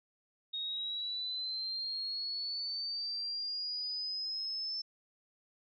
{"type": "linear sweep", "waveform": "sine", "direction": "up", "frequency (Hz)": [3729, 5300], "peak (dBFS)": -35, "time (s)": [0.53, 4.82], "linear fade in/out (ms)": 10, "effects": []}